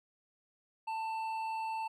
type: tone with hard clipping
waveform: sine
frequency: 889 Hz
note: A5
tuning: 18 cents sharp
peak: -36 dBFS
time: 0.87-1.88 s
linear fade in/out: 10 ms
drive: 7 dB
effects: none